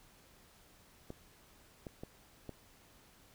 clicks, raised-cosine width 2 ms, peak -30 dBFS, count 4, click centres 1.104 / 1.868 / 2.035 / 2.493 s, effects pink hiss -63 dBFS RMS until 3.34 s

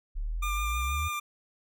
sine exponential sweep, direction up, 34.3 to 82.41 Hz, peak -29 dBFS, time 0.15-1.09 s, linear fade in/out 20 ms
25% pulse tone with vibrato, 1197 Hz, D6, 33 cents sharp, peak -27 dBFS, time 0.42-1.2 s, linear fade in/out 10 ms, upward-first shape sine, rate 6.4 Hz, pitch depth 13 cents each way
effects none

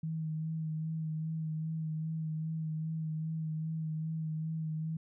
sine tone with vibrato, 158.5 Hz, D#3, 32 cents sharp, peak -33 dBFS, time 0.03-4.97 s, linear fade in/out 5 ms, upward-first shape sine, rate 2.5 Hz, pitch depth 24 cents each way, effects none

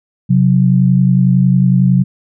sine tone pair together, 132.2 / 183.17 Hz, C3 / F#3, +18 / -17 cents, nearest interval tritone, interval 565 cents, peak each -10 dBFS, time 0.29-2.04 s, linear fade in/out 20 ms, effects none

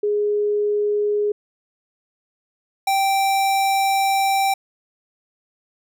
sine / square tone pair in turn, 415.3 / 781.3 Hz, G#4 / G5, 0 / -6 cents, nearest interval major seventh, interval 1094 cents, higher second, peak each -17 / -17 dBFS, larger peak neither, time 0.03-1.32 / 2.87-4.54 s, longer second, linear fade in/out 5 ms, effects none

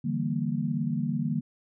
sine chord, E half-diminished seventh, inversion third, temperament equal, 146.83 / 164.81 / 196 / 233.1 Hz, D3 / E3 / G3 / Bb3, 0 / 0 / 0 / 0 cents, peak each -31 / -32 / -33 / -30 dBFS, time 0.04-1.41 s, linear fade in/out 10 ms, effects none

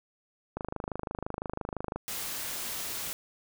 click train, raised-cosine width 1 ms, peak -19 dBFS, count 37, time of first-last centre 0.57-1.96 s, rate 25.9 Hz
white noise, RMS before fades -36 dBFS, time 2.08-3.13 s, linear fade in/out 0 ms
effects none

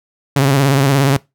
sawtooth tone with vibrato, 137.6 Hz, C#3, 12 cents flat, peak -6 dBFS, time 0.36-1.17 s, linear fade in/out 5 ms, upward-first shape sine, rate 17 Hz, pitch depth 72 cents each way, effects noise-tail reverb RT60 0.2 s tail -21 dB re dry

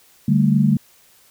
sine chord, D suspended fourth, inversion none, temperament just, 146.83 / 195.78 / 220.2 Hz, D3 / G3 / A3, 0 / -2 / +2 cents, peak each -17 dBFS, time 0.28-0.77 s, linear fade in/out 5 ms, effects white hiss -53 dBFS RMS until 1.3 s

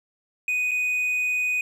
triangle tone with dropouts, 2489 Hz, D#7, in tune, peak -20 dBFS, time 0.48-1.61 s, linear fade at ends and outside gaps 2 ms, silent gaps 0.711-0.715 s, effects none

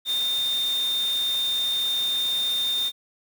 sine tone in noise, 3633 Hz, A#7, 45 cents flat, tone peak -22 dBFS, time 0.05-2.92 s, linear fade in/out 50 ms, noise white, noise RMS -36 dBFS, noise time 0.05-2.92 s, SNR +11 dB, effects none

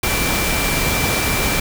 sine tone in noise, 2349 Hz, D7, in tune, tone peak -24 dBFS, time 0.03-1.6 s, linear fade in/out 5 ms, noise pink, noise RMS -19 dBFS, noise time 0.03-1.6 s, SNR -8 dB, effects none

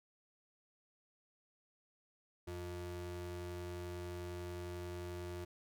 square ring-modulated tone, 132.8 Hz, C3, 26 cents sharp, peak -40 dBFS, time 2.47-5.45 s, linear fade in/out 10 ms, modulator 220 Hz, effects none

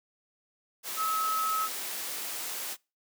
sine tone in noise, 1289 Hz, E6, 39 cents flat, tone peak -27 dBFS, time 0.96-1.69 s, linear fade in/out 50 ms, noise white, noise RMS -36 dBFS, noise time 0.83-2.77 s, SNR +6 dB, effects noise-tail reverb RT60 0.3 s tail -26 dB re dry + high-pass 300 Hz 12 dB/octave

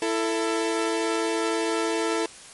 sawtooth tone pair together, 332.6 / 444.5 Hz, E4 / A4, +16 / +18 cents, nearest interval perfect fourth, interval 502 cents, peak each -22 dBFS, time 0.02-2.26 s, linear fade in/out 2 ms, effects white hiss -45 dBFS RMS until 2.53 s + MP3 48 kbps

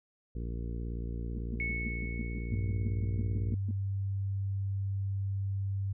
harmonic tone, 58 Hz, A#1, 8 cents flat, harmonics 1 / 2 / 3 / 4 / 5 / 6 / 7 / 8, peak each -35 / -41 / -45 / -47 / -49 / -51 / -52 / -53 dBFS, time 0.35-3.55 s, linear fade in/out 5 ms
sine tone bursts, 223.5 Hz, A3, 27 cents sharp, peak -35 dBFS, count 15, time 1.36-3.71 s, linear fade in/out 2 ms, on 26 ms, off 140 ms
sine tone with exponential decay, 2206 Hz, C#7, 9 cents flat, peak -31 dBFS, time 1.6-3.54 s, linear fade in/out 1 ms, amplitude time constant 420 ms
sine tone, 98 Hz, G2, in tune, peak -30 dBFS, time 2.51-5.93 s, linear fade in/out 10 ms
effects none

